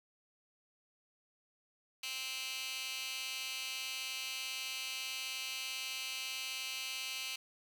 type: tone with high-pass filter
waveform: 15% pulse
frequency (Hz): 261.6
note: C4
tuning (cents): 0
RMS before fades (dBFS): -41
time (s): 2.03-7.36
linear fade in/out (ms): 5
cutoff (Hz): 3000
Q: 2
effects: none